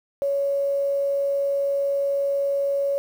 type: tone with quantisation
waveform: sine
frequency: 559 Hz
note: C#5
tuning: 14 cents sharp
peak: -20 dBFS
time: 0.22-2.98 s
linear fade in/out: 0 ms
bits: 8
effects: none